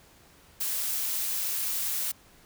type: noise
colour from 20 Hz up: blue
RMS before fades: -30 dBFS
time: 0.6-2.12 s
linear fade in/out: 10 ms
effects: pink hiss -57 dBFS RMS until 2.45 s